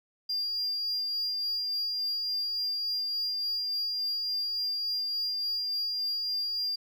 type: tone with tremolo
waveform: sine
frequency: 4799 Hz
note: D8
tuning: 37 cents sharp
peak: -25 dBFS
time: 0.29-6.76 s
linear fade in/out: 10 ms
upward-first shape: sine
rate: 3.5 Hz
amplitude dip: 30%
effects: tanh soft clip ceiling -27 dBFS + 11-bit